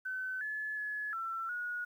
sine tone with pitch steps, 1520 / 1718 / 1702 / 1343 / 1452 Hz, F#6 / A6 / G#6 / E6 / F#6, +46 / -42 / +42 / +32 / -33 cents, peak -35 dBFS, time 0.05-1.85 s, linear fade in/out 10 ms, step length 360 ms, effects 11-bit

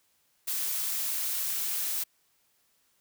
blue noise, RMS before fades -31 dBFS, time 0.47-2.04 s, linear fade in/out 10 ms, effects white hiss -70 dBFS RMS until 3 s

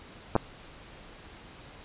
clicks, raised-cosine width 1 ms, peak -9 dBFS, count 2, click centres 0.354 / 0.363 s, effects pink hiss -49 dBFS RMS until 1.84 s + resampled to 8000 Hz

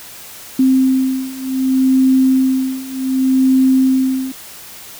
sine beating tone pair, 261.6 / 262.26 Hz, C4 / C4, 0 / +4 cents, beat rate 0.66 Hz, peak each -15 / -13 dBFS, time 0.59-4.32 s, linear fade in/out 5 ms, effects white hiss -35 dBFS RMS until 4.99 s

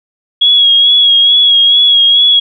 sine tone with vibrato, 3322 Hz, G#7, in tune, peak -4 dBFS, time 0.41-2.4 s, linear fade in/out 10 ms, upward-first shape sine, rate 2.3 Hz, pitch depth 33 cents each way, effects none

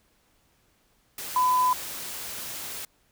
sine tone in noise, 1005 Hz, B5, 30 cents sharp, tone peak -19 dBFS, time 1.36-1.73 s, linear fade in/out 2 ms, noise white, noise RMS -36 dBFS, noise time 1.18-2.85 s, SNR +14 dB, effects pink hiss -66 dBFS RMS until 3.11 s

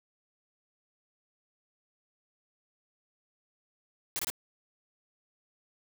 white noise bursts, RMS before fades -33 dBFS, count 3, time 4.16-4.301 s, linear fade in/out 0 ms, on 31 ms, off 24 ms, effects none

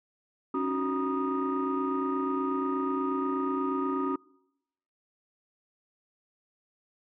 sine tone cluster, 276.2 / 304.5 / 370.9 / 950 / 1236 Hz, C#4 / D#4 / F#4 / A#5 / D#6, -6 / -37 / +4 / +33 / -12 cents, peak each -29 / -38 / -31 / -37 / -32 dBFS, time 0.54-4.16 s, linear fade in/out 5 ms, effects noise-tail reverb RT60 0.9 s tail -26 dB re dry + tanh soft clip ceiling -20 dBFS

